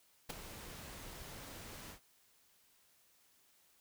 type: noise with ADSR envelope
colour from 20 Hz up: pink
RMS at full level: -39 dBFS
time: 0.29-2 s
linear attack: 13 ms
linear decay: 11 ms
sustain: -11 dB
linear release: 99 ms
effects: white hiss -70 dBFS RMS until 3.8 s